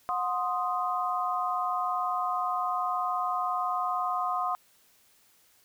sine chord, C diminished, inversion second, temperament equal with one note detuned, 726.9 / 1046.5 / 1244.5 Hz, Gb5 / C6 / Eb6, -31 / 0 / 0 cents, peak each -31 dBFS, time 0.09-4.55 s, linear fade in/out 0 ms, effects white hiss -63 dBFS RMS until 5.64 s

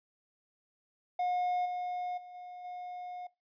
triangle tone with level steps, 720 Hz, F#5, 47 cents flat, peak -27 / -32 / -45 / -42 / -38 dBFS, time 1.19-3.27 s, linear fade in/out 5 ms, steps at 1.65 / 2.17 / 2.34 / 2.64 s, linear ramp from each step 10 ms, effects noise-tail reverb RT60 0.2 s tail -20 dB re dry + resampled to 11025 Hz

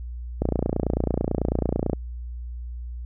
click train, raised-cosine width 2 ms, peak -9 dBFS, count 45, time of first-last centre 0.42-1.932 s, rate 29.1 Hz, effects added 60 Hz sine -31 dBFS peak until 3.05 s

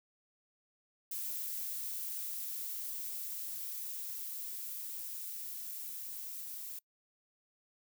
violet noise with level ramp, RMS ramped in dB -39 to -44 dBFS, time 1.11-6.79 s, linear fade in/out 5 ms, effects noise-tail reverb RT60 0.1 s tail -24 dB re dry

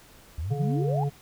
sine exponential sweep, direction up, 69.3 to 871 Hz, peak -28 dBFS, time 0.38-1.04 s, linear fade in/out 5 ms
harmonic tone, 142.2 Hz, C#3, 45 cents sharp, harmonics 1 / 3 / 5, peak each -24 / -34 / -38 dBFS, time 0.5-1.1 s, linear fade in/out 20 ms
effects pink hiss -53 dBFS RMS until 1.21 s

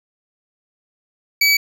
25% pulse tone, 2283 Hz, D7, 50 cents flat, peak -8 dBFS, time 1.41-1.57 s, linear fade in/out 5 ms, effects none

